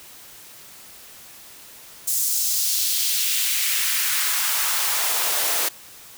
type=noise with high-pass filter sweep; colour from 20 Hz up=white; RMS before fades=-22 dBFS; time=2.07-5.69 s; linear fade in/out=10 ms; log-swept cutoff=7300 to 460 Hz; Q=1.3; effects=white hiss -44 dBFS RMS until 6.17 s